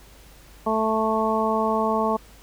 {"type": "harmonic tone", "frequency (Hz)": 220, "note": "A3", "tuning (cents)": 0, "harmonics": [1, 2, 3, 4, 5], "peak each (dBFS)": [-26, -26, -26, -26, -26], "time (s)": [0.66, 2.17], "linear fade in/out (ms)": 10, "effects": ["added 50 Hz sine -49 dBFS peak until 2.42 s", "pink hiss -51 dBFS RMS until 2.42 s"]}